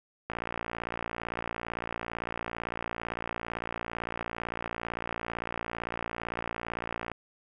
click train, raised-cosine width 0.5 ms, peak -18 dBFS, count 395, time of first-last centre 0.3-7.117 s, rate 57.8 Hz, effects none

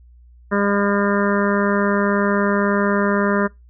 harmonic tone, 201.8 Hz, G#3, 49 cents flat, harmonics 1 / 2 / 3 / 5 / 6 / 7 / 8 / 9, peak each -19 / -22 / -24 / -26 / -27 / -27 / -28 / -29 dBFS, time 0.51-3.48 s, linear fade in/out 20 ms, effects noise-tail reverb RT60 0.2 s tail -24 dB re dry + added 60 Hz sine -44 dBFS peak until 3.69 s

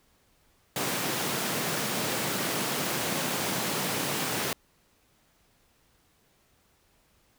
pink high-pass noise, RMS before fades -30 dBFS, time 0.76-4.53 s, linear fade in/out 2 ms, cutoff 140 Hz, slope 24 dB/octave, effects pink hiss -66 dBFS RMS until 7.38 s

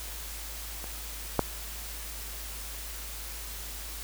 clicks, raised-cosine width 1 ms, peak -26 / -8 dBFS, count 2, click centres 0.842 / 1.393 s, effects added 53 Hz sine -41 dBFS peak until 4.03 s + white hiss -41 dBFS RMS until 4.03 s

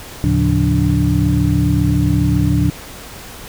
sine tone cluster, 76.1 / 110.9 / 138.2 / 176.2 / 292.5 Hz, D#2 / A2 / C#3 / F3 / D4, -38 / +14 / -5 / +16 / -7 cents, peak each -18 dBFS, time 0.24-2.7 s, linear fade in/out 0 ms, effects pink hiss -34 dBFS RMS until 3.48 s

